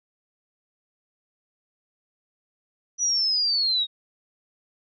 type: linear sweep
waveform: sine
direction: down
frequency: 5920 to 3729 Hz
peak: -20 dBFS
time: 2.98-3.87 s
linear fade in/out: 50 ms
effects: none